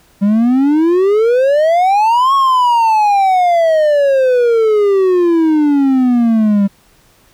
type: exponential two-way sweep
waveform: triangle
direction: up then down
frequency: 196 to 1108.7 to 196 Hz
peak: -6 dBFS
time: 0.21-6.68 s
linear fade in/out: 20 ms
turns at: 2.34 s
effects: pink hiss -50 dBFS RMS until 7.33 s